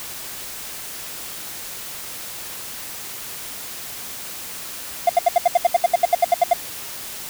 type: tone bursts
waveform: triangle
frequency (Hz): 698.5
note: F5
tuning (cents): 0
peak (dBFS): -8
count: 16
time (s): 5.07-6.534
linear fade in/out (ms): 5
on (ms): 24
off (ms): 72
effects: white hiss -33 dBFS RMS until 7.29 s